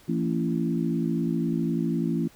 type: harmonic tone with a mistuned harmonic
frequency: 56.1 Hz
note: A1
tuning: 34 cents sharp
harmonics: 3 / 4 / 5 / 6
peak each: -27 / -28 / -30 / -31 dBFS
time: 0.08-2.28 s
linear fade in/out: 10 ms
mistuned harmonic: 4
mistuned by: +31 cents
effects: pink hiss -55 dBFS RMS until 2.35 s